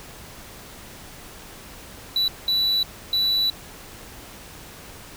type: tone bursts at uneven times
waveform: triangle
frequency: 3951 Hz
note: B7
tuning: in tune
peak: -17 dBFS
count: 3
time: 2.16-2.28 / 2.48-2.83 / 3.13-3.5 s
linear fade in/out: 2 ms
effects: pink hiss -42 dBFS RMS until 5.16 s